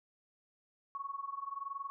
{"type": "tone with amplitude modulation", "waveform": "sine", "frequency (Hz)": 1108.7, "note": "C#6", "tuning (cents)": 0, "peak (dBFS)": -35, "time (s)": [0.95, 1.9], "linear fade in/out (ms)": 0, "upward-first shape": "sine", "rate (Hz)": 21.2, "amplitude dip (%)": 85, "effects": []}